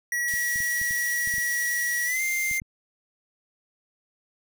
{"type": "tone with pitch glide", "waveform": "square", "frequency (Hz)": [1926, 2100], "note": ["B6", "C7"], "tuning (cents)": [-44, 6], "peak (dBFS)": -25, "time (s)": [0.12, 2.6], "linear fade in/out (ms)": 2, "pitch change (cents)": 150, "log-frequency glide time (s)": [2.05, 2.21]}
{"type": "high-pass noise", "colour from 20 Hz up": "white", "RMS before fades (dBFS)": -36, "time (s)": [0.28, 2.58], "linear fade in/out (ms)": 0, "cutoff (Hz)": 4200, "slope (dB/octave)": 12}
{"type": "clicks", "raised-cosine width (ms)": 5, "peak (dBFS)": -31, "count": 10, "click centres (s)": [0.339, 0.559, 0.604, 0.815, 0.909, 1.274, 1.34, 1.382, 2.513, 2.619]}
{"effects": []}